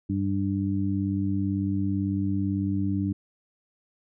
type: harmonic tone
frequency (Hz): 98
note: G2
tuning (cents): 0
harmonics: 1 / 2 / 3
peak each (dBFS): -28 / -28 / -28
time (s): 0.09-3.13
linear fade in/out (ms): 10
effects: none